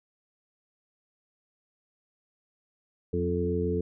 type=harmonic tone with a mistuned harmonic; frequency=87.31 Hz; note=F2; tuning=in tune; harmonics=1 / 2 / 3 / 4 / 5; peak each=-31 / -32 / -35 / -34 / -29 dBFS; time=3.13-3.81 s; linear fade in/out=5 ms; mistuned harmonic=2; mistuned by=+42 cents; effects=none